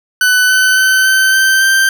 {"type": "tone with pitch steps", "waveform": "40% pulse", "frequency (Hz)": [1500, 1513.1, 1526.2, 1539.5, 1552.9, 1566.4], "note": ["F#6", "F#6", "G6", "G6", "G6", "G6"], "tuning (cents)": [23, 38, -47, -32, -17, -2], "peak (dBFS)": -7, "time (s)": [0.21, 1.89], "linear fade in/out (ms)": 2, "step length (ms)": 280, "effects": []}